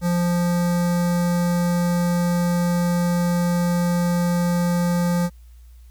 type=tone with notch filter; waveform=square; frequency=174.61 Hz; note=F3; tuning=in tune; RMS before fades=-20 dBFS; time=0.01-5.3 s; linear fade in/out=50 ms; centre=2900 Hz; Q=1.1; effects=added 59 Hz sine -42 dBFS peak until 5.9 s + white hiss -62 dBFS RMS until 5.9 s